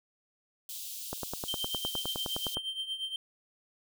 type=high-pass noise; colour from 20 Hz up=white; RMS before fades=-41 dBFS; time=0.69-2.55 s; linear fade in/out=2 ms; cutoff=2900 Hz; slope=48 dB/octave
type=click train; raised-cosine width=1 ms; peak=-21 dBFS; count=15; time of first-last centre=1.13-2.57 s; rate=9.72 Hz
type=tone with tremolo; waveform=triangle; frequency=3136 Hz; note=G7; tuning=in tune; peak=-29 dBFS; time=1.48-3.16 s; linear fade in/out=2 ms; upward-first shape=triangle; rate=8.5 Hz; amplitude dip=80%
effects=none